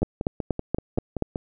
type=two click trains; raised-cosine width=2 ms; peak=-14 / -9 dBFS; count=8 / 6; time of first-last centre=0.02-1.358 / 0.03-1.223 s; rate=5.23 / 4.19 Hz; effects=none